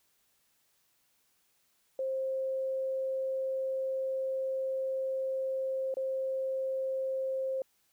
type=tone with dropouts; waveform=sine; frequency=529 Hz; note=C5; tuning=19 cents sharp; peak=-30 dBFS; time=1.99-7.62 s; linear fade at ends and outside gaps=2 ms; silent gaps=5.941-5.969 s; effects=white hiss -72 dBFS RMS until 7.92 s